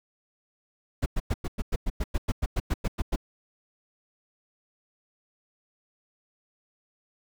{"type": "noise bursts", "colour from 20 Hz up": "brown", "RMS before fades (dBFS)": -25, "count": 16, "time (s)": [1.02, 3.161], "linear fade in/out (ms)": 10, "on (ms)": 41, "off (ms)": 99, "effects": []}